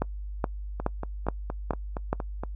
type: two click trains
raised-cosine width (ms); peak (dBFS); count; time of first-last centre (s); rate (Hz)
1; -11 / -18; 6 / 8; 0.02-2.13 / 0.8-2.436; 2.37 / 4.28
effects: noise-tail reverb RT60 0.1 s tail -24 dB re dry + added 50 Hz sine -33 dBFS peak until 2.55 s